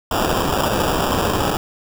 white noise with sample-and-hold, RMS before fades -19 dBFS, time 0.11-1.57 s, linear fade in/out 2 ms, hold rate 2100 Hz, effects none

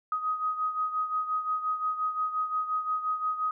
sine beating tone pair, 1254 / 1259.7 Hz, D#6 / D#6, +13 / +21 cents, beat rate 5.7 Hz, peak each -28 / -34 dBFS, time 0.12-3.51 s, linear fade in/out 2 ms, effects none

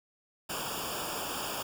pink noise with comb filter, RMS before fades -36 dBFS, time 0.49-1.63 s, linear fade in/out 10 ms, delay 0.49 ms, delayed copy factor -0.9, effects none

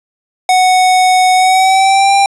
square tone with pitch glide, 740 to 793.1 Hz, F#5 to G5, 0 to +20 cents, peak -7 dBFS, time 0.49-2.26 s, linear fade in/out 2 ms, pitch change +120 cents, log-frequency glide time 1.35-2.14 s, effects resampled to 24000 Hz + 8-bit

